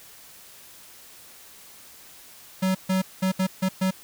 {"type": "tone bursts at uneven times", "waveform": "square", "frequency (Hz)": 188.1, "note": "F#3", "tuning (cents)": 29, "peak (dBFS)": -21, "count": 6, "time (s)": [[2.62, 2.75], [2.89, 3.02], [3.22, 3.32], [3.39, 3.47], [3.62, 3.69], [3.81, 3.91]], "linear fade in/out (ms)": 10, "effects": ["white hiss -48 dBFS RMS until 4.03 s"]}